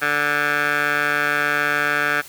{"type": "tone with band-pass filter", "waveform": "15% pulse", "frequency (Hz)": 146.83, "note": "D3", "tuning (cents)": 0, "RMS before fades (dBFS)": -20, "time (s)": [0.01, 2.22], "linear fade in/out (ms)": 20, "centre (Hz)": 1700, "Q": 3.2, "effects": ["white hiss -41 dBFS RMS until 2.28 s"]}